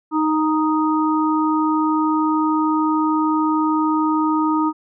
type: harmonic tone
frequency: 311.1 Hz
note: D#4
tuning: in tune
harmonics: 1 / 3 / 4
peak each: -17 / -22 / -23 dBFS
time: 0.11-4.73 s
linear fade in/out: 50 ms
effects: none